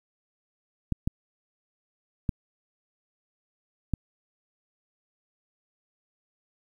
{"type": "clicks", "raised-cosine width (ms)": 5, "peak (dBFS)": -13, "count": 4, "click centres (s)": [0.923, 1.075, 2.292, 3.937], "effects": ["9-bit"]}